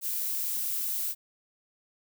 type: noise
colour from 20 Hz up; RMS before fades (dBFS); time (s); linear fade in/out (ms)
violet; -31; 0.01-1.15; 50
effects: none